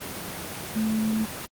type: tone in noise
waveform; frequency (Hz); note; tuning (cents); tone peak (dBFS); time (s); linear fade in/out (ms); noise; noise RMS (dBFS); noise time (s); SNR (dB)
sine; 218.8; A3; -9; -22; 0.75-1.26; 20; pink; -34; 0-1.47; +9
effects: high-pass 100 Hz 12 dB/octave + Opus 24 kbps